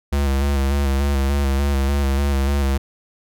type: tone with vibrato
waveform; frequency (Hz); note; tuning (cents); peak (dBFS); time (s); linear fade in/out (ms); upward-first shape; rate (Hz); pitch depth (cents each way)
square; 69.3; C#2; 0; -17; 0.12-2.78; 10; square; 3.4; 35
effects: none